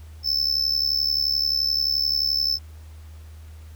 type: tone with amplitude modulation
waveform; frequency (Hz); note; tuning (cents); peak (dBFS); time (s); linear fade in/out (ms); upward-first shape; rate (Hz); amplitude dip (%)
triangle; 5274; E8; 0; -15; 0.23-2.59; 50; sine; 71.5; 85
effects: added 78 Hz sine -39 dBFS peak until 3.75 s + pink hiss -55 dBFS RMS until 3.75 s